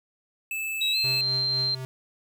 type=tone; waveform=square; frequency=2623 Hz; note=E7; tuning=9 cents flat; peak=-29 dBFS; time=0.51-1.21 s; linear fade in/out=2 ms
type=tone with pitch glide; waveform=sine; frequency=3849 to 4149 Hz; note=B7 to C8; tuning=-45 to -15 cents; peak=-23 dBFS; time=0.81-1.75 s; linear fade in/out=5 ms; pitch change=+130 cents; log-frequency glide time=0.92-0.97 s
type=tone with tremolo; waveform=square; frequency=130 Hz; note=C3; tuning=11 cents flat; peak=-32 dBFS; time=1.04-1.85 s; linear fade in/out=0 ms; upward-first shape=triangle; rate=4 Hz; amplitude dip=55%
effects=none